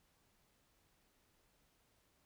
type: silence
effects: pink hiss -75 dBFS RMS until 2.25 s